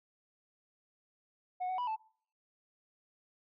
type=tone with pitch steps; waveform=sine; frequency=732 / 745 / 983 / 877 Hz; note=F#5 / F#5 / B5 / A5; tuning=-19 / +12 / -8 / -6 cents; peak=-30 dBFS; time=1.6-1.964 s; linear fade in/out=20 ms; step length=91 ms; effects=noise-tail reverb RT60 0.5 s tail -24 dB re dry + tanh soft clip ceiling -32 dBFS